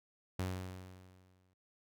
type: tone with exponential decay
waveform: sawtooth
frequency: 92.5 Hz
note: F#2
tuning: in tune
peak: -30 dBFS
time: 0.39-1.54 s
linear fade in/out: 5 ms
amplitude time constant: 250 ms
effects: none